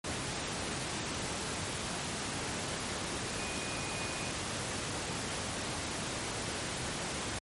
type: tone in noise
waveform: sine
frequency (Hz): 2472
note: D#7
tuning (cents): -12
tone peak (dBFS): -45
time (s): 3.38-4.31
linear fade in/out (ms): 5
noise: pink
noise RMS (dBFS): -36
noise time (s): 0.04-7.39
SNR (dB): -12
effects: high-pass 80 Hz 12 dB/octave + MP3 48 kbps